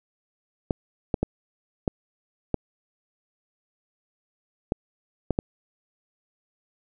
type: clicks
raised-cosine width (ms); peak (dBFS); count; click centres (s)
2; -9; 8; 0.708 / 1.142 / 1.23 / 1.878 / 2.543 / 4.721 / 5.307 / 5.389
effects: none